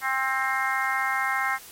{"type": "harmonic tone", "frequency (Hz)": 264.8, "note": "C4", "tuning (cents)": 21, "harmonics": [3, 4, 5, 6, 7, 8], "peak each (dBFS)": [-30, -30, -30, -30, -30, -30], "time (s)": [0.01, 1.59], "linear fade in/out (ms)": 50, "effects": ["white hiss -45 dBFS RMS until 1.71 s", "MP3 64 kbps"]}